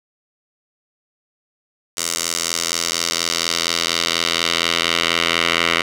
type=tone with band-pass filter sweep; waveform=10% pulse; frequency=84.2 Hz; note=E2; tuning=37 cents sharp; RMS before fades=-20 dBFS; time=1.97-5.82 s; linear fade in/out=5 ms; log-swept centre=7400 to 2500 Hz; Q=1.4; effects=none